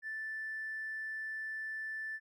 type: tone with tanh clipping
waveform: triangle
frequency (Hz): 1760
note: A6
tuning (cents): 0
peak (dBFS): -37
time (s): 0.02-2.2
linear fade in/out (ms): 50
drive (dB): 1
effects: none